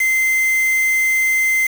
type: tone with quantisation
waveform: triangle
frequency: 2073 Hz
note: C7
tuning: 17 cents flat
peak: -12 dBFS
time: 0-1.67 s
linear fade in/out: 5 ms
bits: 4
effects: none